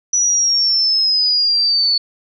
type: exponential sweep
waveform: sine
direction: down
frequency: 5920 to 4434 Hz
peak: -12 dBFS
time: 0.13-1.98 s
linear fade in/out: 5 ms
effects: none